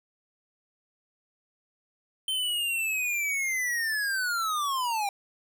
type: linear sweep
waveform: square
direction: down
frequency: 3110 to 784 Hz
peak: -27 dBFS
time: 2.28-5.09 s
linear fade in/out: 2 ms
effects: none